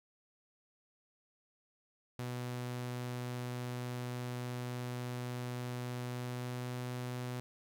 sawtooth tone with pitch glide, 123.47 to 124.26 Hz, B2 to B2, 0 to +11 cents, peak -34 dBFS, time 2.19-7.4 s, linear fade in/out 0 ms, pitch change +11 cents, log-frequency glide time 6.06-6.69 s, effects 11-bit

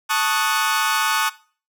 sawtooth chord, D# half-diminished seventh, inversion second, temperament equal, 880 / 1108.7 / 1244.5 / 1480 Hz, A5 / C#6 / D#6 / F#6, 0 / 0 / 0 / 0 cents, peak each -20 dBFS, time 0.09-1.3 s, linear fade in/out 20 ms, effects noise-tail reverb RT60 0.4 s tail -19 dB re dry

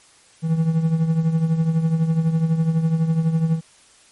triangle tone with tremolo, 162.1 Hz, E3, 29 cents flat, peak -11 dBFS, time 0.42-3.61 s, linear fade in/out 50 ms, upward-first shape triangle, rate 12 Hz, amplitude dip 70%, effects white hiss -52 dBFS RMS until 4.11 s + MP3 48 kbps

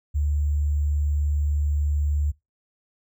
sine tone with sample-and-hold, 73.42 Hz, D2, in tune, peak -20 dBFS, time 0.14-2.32 s, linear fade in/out 20 ms, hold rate 7350 Hz, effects noise-tail reverb RT60 0.2 s tail -22 dB re dry

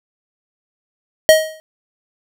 square tone with exponential decay, 630 Hz, D#5, 21 cents sharp, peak -3 dBFS, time 1.29-1.6 s, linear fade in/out 0 ms, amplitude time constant 67 ms, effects none

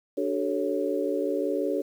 sine chord, D major seventh, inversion none, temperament equal with one note detuned, 293.7 / 379.3 / 440 / 554.4 Hz, D4 / F#4 / A4 / C#5, 0 / +43 / 0 / 0 cents, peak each -30 dBFS, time 0.17-1.82 s, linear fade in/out 10 ms, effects 9-bit

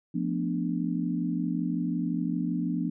sine chord, B half-diminished seventh, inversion second, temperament equal, 174.61 / 220 / 246.9 / 293.7 Hz, F3 / A3 / B3 / D4, 0 / 0 / 0 / 0 cents, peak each -30 / -36 / -31 / -32 dBFS, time 0.14-2.9 s, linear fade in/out 10 ms, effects none

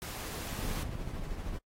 pink noise, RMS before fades -41 dBFS, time 0.02-0.83 s, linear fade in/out 0 ms
click train, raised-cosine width 5 ms, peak -28 dBFS, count 12, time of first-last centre 0.53-1.197 s, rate 16.5 Hz
brown noise with tremolo, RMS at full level -36 dBFS, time 0.61-1.59 s, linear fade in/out 20 ms, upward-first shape sine, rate 13 Hz, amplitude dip 35%
effects noise-tail reverb RT60 0.1 s tail -26 dB re dry + AAC 48 kbps

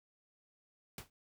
pink noise with exponential decay, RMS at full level -41 dBFS, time 0.98-1.1 s, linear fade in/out 2 ms, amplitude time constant 26 ms, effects none

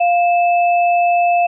sine tone pair together, 698.5 / 2624 Hz, F5 / E7, 0 / -9 cents, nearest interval octave + major seventh, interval 2291 cents, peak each -11 / -22 dBFS, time 0-1.47 s, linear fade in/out 10 ms, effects none

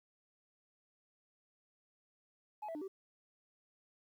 sine tone with pitch steps, 847 / 657 / 299.6 / 385.7 Hz, G#5 / E5 / D4 / G4, +34 / -6 / +35 / -28 cents, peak -38 dBFS, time 2.62-2.88 s, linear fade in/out 10 ms, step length 65 ms, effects tanh soft clip ceiling -39 dBFS + 12-bit

